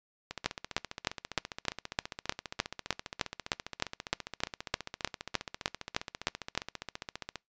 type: two click trains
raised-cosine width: 0.2 ms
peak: -9 / -20 dBFS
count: 21 / 106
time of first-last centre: 0.46-6.576 / 0.31-7.357 s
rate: 3.27 / 14.9 Hz
effects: noise-tail reverb RT60 0.2 s tail -25 dB re dry + resampled to 16000 Hz